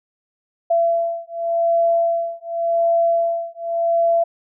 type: beating tone pair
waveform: sine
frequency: 674 / 674.88 Hz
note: E5 / E5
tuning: +38 / +41 cents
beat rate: 0.88 Hz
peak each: -19 dBFS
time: 0.7-4.24 s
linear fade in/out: 10 ms
effects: none